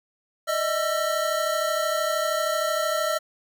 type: tone cluster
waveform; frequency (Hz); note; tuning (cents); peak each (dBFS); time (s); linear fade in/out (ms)
square; 608 / 641 / 1343; D#5 / E5 / E6; -40 / -49 / +32; -28; 0.47-3.19; 20
effects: none